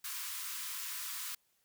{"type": "high-pass noise", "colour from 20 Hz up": "white", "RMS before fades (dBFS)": -41, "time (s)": [0.04, 1.35], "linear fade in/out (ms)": 5, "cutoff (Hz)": 960, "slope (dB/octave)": 96, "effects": ["white hiss -75 dBFS RMS until 1.64 s"]}